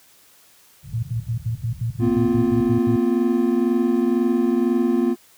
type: low-pass noise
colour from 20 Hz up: white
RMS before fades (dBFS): -35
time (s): 0.83-2.77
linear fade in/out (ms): 5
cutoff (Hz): 150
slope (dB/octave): 48
type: tone bursts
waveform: sine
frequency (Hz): 115.1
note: A#2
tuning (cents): -22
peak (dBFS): -20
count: 12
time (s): 0.93-2.962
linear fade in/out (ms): 5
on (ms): 96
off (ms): 80
type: chord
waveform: triangle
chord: Bb suspended second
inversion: none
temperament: equal with one note detuned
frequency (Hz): 233.1 / 255.1 / 349.2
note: Bb3 / C4 / F4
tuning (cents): 0 / -44 / 0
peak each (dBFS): -19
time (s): 1.99-5.16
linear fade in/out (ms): 50
effects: white hiss -53 dBFS RMS until 5.37 s + high-pass 60 Hz 12 dB/octave